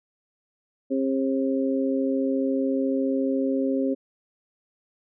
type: harmonic tone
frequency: 134.1 Hz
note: C3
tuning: 43 cents sharp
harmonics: 2 / 3 / 4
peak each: -23 / -29 / -28 dBFS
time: 0.9-3.95 s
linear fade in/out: 20 ms
effects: none